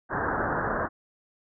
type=low-pass noise; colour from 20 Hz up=white; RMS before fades=-28 dBFS; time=0.09-0.89 s; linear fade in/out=50 ms; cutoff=1700 Hz; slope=96 dB/octave; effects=none